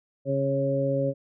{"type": "harmonic tone with a mistuned harmonic", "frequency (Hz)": 137.3, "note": "C#3", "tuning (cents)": -16, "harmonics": [1, 2, 3, 4], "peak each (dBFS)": [-28, -30, -33, -25], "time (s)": [0.25, 1.14], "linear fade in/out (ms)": 50, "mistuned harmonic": 1, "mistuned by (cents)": 16, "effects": []}